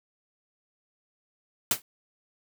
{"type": "noise with exponential decay", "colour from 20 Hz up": "white", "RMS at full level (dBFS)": -19, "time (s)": [1.71, 1.82], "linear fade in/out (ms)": 2, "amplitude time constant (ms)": 22, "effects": []}